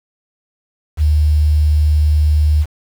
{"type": "tone with quantisation", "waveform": "sine", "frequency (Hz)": 75.8, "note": "D#2", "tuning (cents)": -45, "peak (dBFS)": -9, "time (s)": [0.97, 2.66], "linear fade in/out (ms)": 50, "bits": 6, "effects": []}